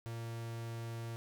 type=tone; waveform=45% pulse; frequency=115.5 Hz; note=A#2; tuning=16 cents flat; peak=-40 dBFS; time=0.06-1.16 s; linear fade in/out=0 ms; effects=none